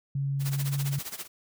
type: tone with pitch glide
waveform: sine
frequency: 138.59 to 139.39 Hz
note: C#3 to C#3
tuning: 0 to +10 cents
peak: -26 dBFS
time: 0.15-0.99 s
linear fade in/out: 5 ms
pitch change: +10 cents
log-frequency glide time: 0.6-0.67 s
type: noise with tremolo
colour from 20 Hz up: white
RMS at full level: -35 dBFS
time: 0.39-1.28 s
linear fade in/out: 50 ms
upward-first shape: sine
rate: 15 Hz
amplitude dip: 85%
effects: none